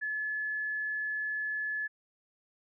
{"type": "tone", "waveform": "sine", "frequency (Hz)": 1717, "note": "A6", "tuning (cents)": -43, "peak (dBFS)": -31, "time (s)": [0.01, 1.88], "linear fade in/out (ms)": 20, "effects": []}